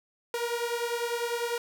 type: beating tone pair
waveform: sawtooth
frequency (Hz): 470 / 480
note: A#4 / B4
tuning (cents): +14 / -49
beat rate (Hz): 10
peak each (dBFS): -27 / -29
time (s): 0.34-1.58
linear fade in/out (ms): 2
effects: none